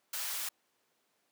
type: high-pass noise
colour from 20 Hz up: white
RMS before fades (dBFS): -37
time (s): 0.13-0.49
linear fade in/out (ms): 5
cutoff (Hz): 810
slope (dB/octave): 12
effects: pink hiss -75 dBFS RMS until 1.31 s + high-pass 300 Hz 12 dB/octave